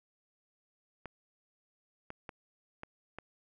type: clicks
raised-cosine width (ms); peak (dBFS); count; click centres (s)
0.5; -27; 5; 1.057 / 2.104 / 2.292 / 2.834 / 3.186
effects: none